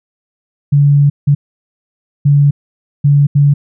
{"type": "tone bursts at uneven times", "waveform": "sine", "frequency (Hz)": 143.2, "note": "D3", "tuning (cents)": -43, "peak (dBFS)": -5, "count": 5, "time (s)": [[0.72, 1.1], [1.27, 1.35], [2.25, 2.51], [3.04, 3.27], [3.35, 3.54]], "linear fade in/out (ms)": 10, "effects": []}